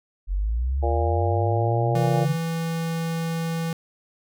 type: linear sweep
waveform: sine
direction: up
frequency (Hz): 43.65 to 146.83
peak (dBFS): -21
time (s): 0.27-2.37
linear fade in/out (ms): 50
type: harmonic tone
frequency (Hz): 116.54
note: A#2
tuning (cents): 0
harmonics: 3 / 4 / 5 / 6 / 7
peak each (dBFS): -29 / -29 / -29 / -29 / -29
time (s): 0.82-2.26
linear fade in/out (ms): 20
type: tone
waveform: square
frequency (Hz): 164.81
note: E3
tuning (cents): 0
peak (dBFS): -25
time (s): 1.95-3.73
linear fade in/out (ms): 2
effects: none